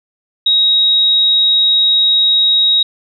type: tone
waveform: sine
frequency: 3795 Hz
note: A#7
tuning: 30 cents sharp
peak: -8 dBFS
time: 0.46-2.83 s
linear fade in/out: 5 ms
effects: none